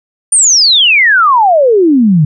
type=exponential sweep; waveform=sine; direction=down; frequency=9397 to 143.5 Hz; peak=-4 dBFS; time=0.32-2.25 s; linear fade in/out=5 ms; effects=none